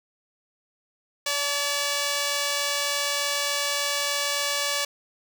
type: tone pair together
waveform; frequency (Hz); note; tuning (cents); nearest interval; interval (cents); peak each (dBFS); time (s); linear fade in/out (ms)
5% pulse; 572.2 / 880; D5 / A5; -45 / 0; perfect fifth; 745; -13 / -21; 1.26-4.85; 5
effects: none